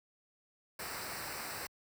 pink noise with comb filter, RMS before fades -42 dBFS, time 0.79-1.67 s, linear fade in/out 5 ms, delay 0.3 ms, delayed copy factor -0.7, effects high-pass 60 Hz 12 dB/octave

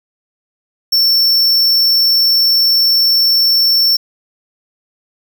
square tone, 5420 Hz, E8, 47 cents sharp, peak -9 dBFS, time 0.92-3.97 s, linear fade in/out 10 ms, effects 7-bit

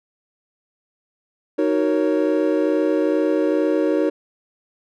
triangle chord, D# minor seventh, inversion none, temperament equal with one note detuned, 311.1 / 373.4 / 466.2 / 554.4 Hz, D#4 / F#4 / A#4 / C#5, 0 / +16 / 0 / 0 cents, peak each -18 / -21 / -21 / -21 dBFS, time 1.58-4.1 s, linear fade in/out 10 ms, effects none

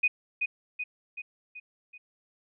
sine tone with echo, 2489 Hz, D#7, in tune, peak -20 dBFS, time 0.03-0.08 s, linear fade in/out 10 ms, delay 380 ms, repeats 5, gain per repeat -5 dB, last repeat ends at 1.98 s, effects none

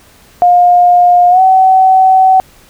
sine tone with pitch glide, 710 to 756.6 Hz, F5 to F#5, +28 to +38 cents, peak -3 dBFS, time 0.42-2.4 s, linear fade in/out 0 ms, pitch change +110 cents, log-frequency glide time 1.3-1.41 s, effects pink hiss -43 dBFS RMS until 2.69 s

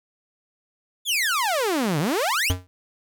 sawtooth exponential two-way sweep, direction down then up, 3597 to 138.59 to 3597 Hz, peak -17 dBFS, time 1.05-2.53 s, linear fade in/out 50 ms, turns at 1.99 s
square tone with exponential decay, 90.8 Hz, F#2, 32 cents flat, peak -16 dBFS, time 2.5-2.67 s, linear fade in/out 0 ms, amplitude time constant 35 ms
effects none

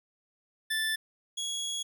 25% pulse tone pair in turn, 1760 / 3336 Hz, A6 / G#7, 0 / +7 cents, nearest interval major seventh, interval 1107 cents, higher second, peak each -24 / -28 dBFS, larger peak first, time 0.7-0.96 / 1.37-1.83 s, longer second, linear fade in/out 10 ms, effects none

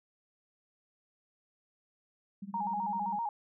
sine tone with tremolo, 198 Hz, G3, 18 cents sharp, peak -37 dBFS, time 2.42-3.19 s, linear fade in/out 5 ms, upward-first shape sine, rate 17 Hz, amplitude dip 90%
sine tone with vibrato, 880 Hz, A5, in tune, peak -31 dBFS, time 2.54-3.29 s, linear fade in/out 2 ms, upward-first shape square, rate 7.7 Hz, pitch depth 96 cents each way
effects none

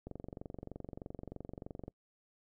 click train, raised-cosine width 2 ms, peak -30 dBFS, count 43, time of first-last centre 0.07-1.88 s, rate 23.2 Hz, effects noise-tail reverb RT60 0.1 s tail -24 dB re dry

